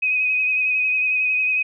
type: tone with vibrato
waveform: sine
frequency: 2517 Hz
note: D#7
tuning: 19 cents sharp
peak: -17 dBFS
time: 0.02-1.63 s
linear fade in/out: 10 ms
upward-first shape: sine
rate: 11 Hz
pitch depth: 25 cents each way
effects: none